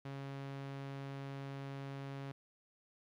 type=tone with low-pass filter; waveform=sawtooth; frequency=137.7 Hz; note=C#3; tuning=11 cents flat; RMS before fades=-45 dBFS; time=0.05-2.32 s; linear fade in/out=5 ms; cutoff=3800 Hz; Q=0.69; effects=13-bit